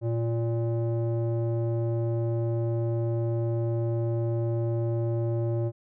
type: tone with low-pass filter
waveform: square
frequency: 116 Hz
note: A#2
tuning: 8 cents flat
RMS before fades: -27 dBFS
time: 0.01-5.72 s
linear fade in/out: 50 ms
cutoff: 510 Hz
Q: 2.2
effects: none